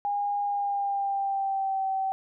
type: tone with pitch glide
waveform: sine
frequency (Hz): 814 to 769.6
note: G#5 to G5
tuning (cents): -35 to -32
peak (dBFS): -25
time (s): 0.05-2.12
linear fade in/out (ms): 0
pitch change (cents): -97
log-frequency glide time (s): 0.43-1.86
effects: none